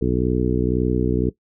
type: harmonic tone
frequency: 61.9 Hz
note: B1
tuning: 5 cents sharp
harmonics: 1 / 2 / 3 / 4 / 5 / 6 / 7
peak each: -25 / -25 / -25 / -25 / -25 / -25 / -25 dBFS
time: 0.01-1.3 s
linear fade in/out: 10 ms
effects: noise-tail reverb RT60 0.1 s tail -17 dB re dry